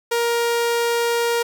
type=tone; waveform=sawtooth; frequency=470 Hz; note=A#4; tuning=14 cents sharp; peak=-14 dBFS; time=0.11-1.43 s; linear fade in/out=10 ms; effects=none